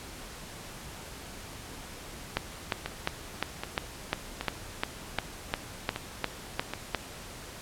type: two click trains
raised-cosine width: 0.3 ms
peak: -10 / -16 dBFS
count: 14 / 6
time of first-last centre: 2.37-6.947 / 2.86-6.736 s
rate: 2.84 / 1.29 Hz
effects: pink hiss -44 dBFS RMS until 7.61 s + low-pass 12000 Hz 12 dB/octave